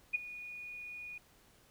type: tone with ADSR envelope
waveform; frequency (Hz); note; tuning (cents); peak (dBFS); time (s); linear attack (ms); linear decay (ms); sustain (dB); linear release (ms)
sine; 2456; D#7; -23; -26; 0.13-1.18; 20; 15; -17; 3
effects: pink hiss -65 dBFS RMS until 1.7 s